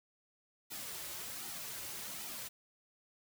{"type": "noise with flanger", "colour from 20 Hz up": "white", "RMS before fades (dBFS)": -44, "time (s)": [0.7, 2.49], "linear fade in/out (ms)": 20, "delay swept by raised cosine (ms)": [1.8, 4.4], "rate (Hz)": 1.3, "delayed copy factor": -0.6, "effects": []}